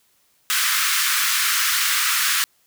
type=high-pass noise; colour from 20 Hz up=pink; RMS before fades=-20 dBFS; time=0.5-2.44 s; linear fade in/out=0 ms; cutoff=1200 Hz; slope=48 dB/octave; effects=white hiss -62 dBFS RMS until 2.66 s